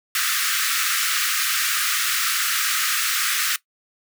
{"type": "high-pass noise", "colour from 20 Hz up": "pink", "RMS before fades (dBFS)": -22, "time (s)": [0.15, 3.56], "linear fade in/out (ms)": 2, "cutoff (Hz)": 1200, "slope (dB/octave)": 96, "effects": ["noise-tail reverb RT60 0.1 s tail -18 dB re dry"]}